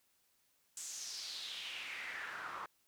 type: noise with band-pass filter sweep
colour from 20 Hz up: pink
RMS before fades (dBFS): -45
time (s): 0.77-2.66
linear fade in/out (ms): 2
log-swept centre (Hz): 7600 to 1100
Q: 3.7
effects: white hiss -75 dBFS RMS until 2.87 s